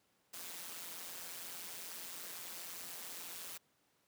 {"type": "noise with amplitude modulation", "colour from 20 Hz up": "white", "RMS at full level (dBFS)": -44, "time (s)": [0.33, 3.58], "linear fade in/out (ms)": 10, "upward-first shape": "sine", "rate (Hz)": 174, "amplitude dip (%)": 70, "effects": ["pink hiss -75 dBFS RMS until 4.07 s", "high-pass 150 Hz 12 dB/octave"]}